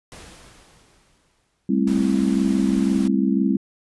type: noise with exponential decay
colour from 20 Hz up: pink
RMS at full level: -40 dBFS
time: 0.12-2.1 s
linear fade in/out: 0 ms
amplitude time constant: 430 ms
type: chord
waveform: sine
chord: A minor seventh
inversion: third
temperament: just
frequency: 198 / 220 / 264 / 330 Hz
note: G3 / A3 / C4 / E4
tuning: +18 / 0 / +16 / +2 cents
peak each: -20 / -25 / -21 / -25 dBFS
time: 1.69-3.57 s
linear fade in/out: 5 ms
type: noise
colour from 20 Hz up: pink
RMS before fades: -37 dBFS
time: 1.87-3.08 s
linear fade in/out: 5 ms
effects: resampled to 24000 Hz